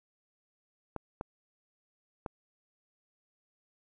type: clicks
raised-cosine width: 1 ms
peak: -22 dBFS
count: 3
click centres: 0.963 / 1.211 / 2.262 s
effects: none